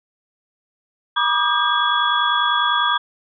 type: tone cluster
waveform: sine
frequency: 965 / 1171 / 1221 / 1601 / 3364 Hz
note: B5 / D6 / D#6 / G6 / G#7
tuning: -40 / -5 / -33 / +36 / +22 cents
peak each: -22 dBFS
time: 1.16-2.98 s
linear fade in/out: 10 ms
effects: none